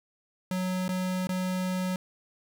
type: tone with dropouts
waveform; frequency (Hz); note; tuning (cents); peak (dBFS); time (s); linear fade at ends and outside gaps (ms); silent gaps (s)
square; 184.4; F#3; -6; -28; 0.51-1.96; 2; 0.881-0.89 / 1.271-1.291
effects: 10-bit